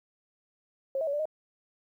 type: tone with pitch steps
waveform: sine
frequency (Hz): 540 / 642 / 564 / 588 / 623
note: C#5 / E5 / C#5 / D5 / D#5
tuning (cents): -45 / -46 / +30 / +2 / +2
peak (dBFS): -27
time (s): 0.95-1.255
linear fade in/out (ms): 2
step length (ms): 61
effects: 11-bit